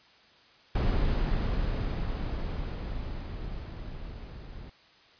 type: noise with level ramp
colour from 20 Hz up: brown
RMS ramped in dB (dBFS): -25 to -43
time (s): 0.75-4.7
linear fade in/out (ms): 5
effects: white hiss -58 dBFS RMS until 5.19 s + resampled to 11025 Hz